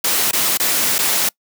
white noise with dropouts, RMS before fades -17 dBFS, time 0.04-1.29 s, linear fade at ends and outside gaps 5 ms, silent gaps 0.312-0.331 / 0.574-0.598 / 0.983-0.988 s, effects noise-tail reverb RT60 0.1 s tail -25 dB re dry + high-pass 150 Hz 12 dB/octave

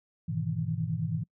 sine chord, E major seventh, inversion first, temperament equal, 103.83 / 123.47 / 155.56 / 164.81 Hz, G#2 / B2 / D#3 / E3, 0 / 0 / 0 / 0 cents, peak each -35 / -35 / -34 / -32 dBFS, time 0.28-1.24 s, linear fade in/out 10 ms, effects noise-tail reverb RT60 0.1 s tail -26 dB re dry

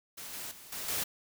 white noise with level steps, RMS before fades -44 / -41 / -51 / -39 / -33 dBFS, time 0.17-1.04 s, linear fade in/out 10 ms, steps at 0.33 / 0.51 / 0.72 / 0.88 s, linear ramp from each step 5 ms, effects none

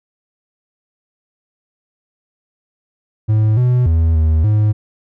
triangle tone with pitch steps, 108.2 / 124.4 / 81.5 / 79 / 106.3 Hz, A2 / B2 / E2 / D#2 / G#2, -29 / +13 / -19 / +27 / +41 cents, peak -8 dBFS, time 3.28-4.73 s, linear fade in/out 20 ms, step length 290 ms, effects none

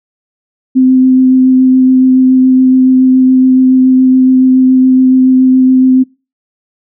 sine tone with vibrato, 258.4 Hz, C4, 21 cents flat, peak -3 dBFS, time 0.75-6.04 s, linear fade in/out 20 ms, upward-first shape sine, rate 7.1 Hz, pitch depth 10 cents each way, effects noise-tail reverb RT60 0.3 s tail -23 dB re dry

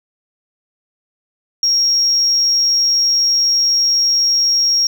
sine tone, 5588 Hz, F8, in tune, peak -10 dBFS, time 1.63-4.87 s, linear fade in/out 2 ms, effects tanh soft clip ceiling -7 dBFS + 7-bit

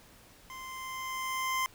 25% pulse tone with level ramp, 1042 Hz, C6, 7 cents flat, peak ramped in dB -39 to -24 dBFS, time 0.5-1.66 s, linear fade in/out 0 ms, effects pink hiss -57 dBFS RMS until 1.74 s

